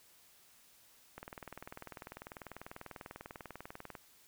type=click train; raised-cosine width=0.5 ms; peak=-30 dBFS; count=57; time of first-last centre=1.18-3.952 s; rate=20.2 Hz; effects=white hiss -64 dBFS RMS until 4.27 s